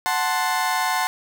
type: chord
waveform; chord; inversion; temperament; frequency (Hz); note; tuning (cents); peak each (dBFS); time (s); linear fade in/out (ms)
30% pulse; F# diminished; none; equal; 740 / 880 / 1046.5; F#5 / A5 / C6; 0 / 0 / 0; -22; 0.06-1.07; 0
effects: none